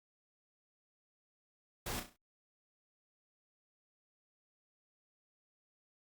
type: noise with echo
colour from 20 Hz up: pink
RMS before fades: -40 dBFS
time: 1.86-2 s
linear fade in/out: 5 ms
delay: 33 ms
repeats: 5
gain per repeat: -7 dB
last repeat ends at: 2.165 s
effects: Opus 48 kbps